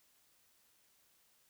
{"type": "silence", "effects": ["white hiss -71 dBFS RMS until 1.49 s"]}